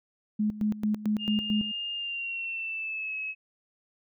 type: tone with tremolo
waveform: sine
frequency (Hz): 211.9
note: G#3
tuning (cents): +35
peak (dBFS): -23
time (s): 0.39-1.72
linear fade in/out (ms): 10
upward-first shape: square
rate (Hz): 4.5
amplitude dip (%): 80
type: tone with pitch glide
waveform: sine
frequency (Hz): 2820 to 2571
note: F7 to E7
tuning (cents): +16 to -44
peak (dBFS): -31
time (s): 1.18-3.35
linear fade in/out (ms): 50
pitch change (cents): -160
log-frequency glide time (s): 1.95-3.15
effects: none